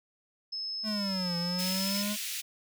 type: tone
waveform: sine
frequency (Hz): 5200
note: E8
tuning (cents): -24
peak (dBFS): -33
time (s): 0.52-2.03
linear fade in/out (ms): 10
type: exponential two-way sweep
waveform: square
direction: down then up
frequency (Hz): 219.7 to 170.9 to 211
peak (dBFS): -32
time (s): 0.83-2.17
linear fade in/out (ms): 50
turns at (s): 1.37
type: high-pass noise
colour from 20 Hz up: pink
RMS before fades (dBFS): -36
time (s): 1.58-2.42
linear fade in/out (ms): 20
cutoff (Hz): 2400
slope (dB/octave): 24
effects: none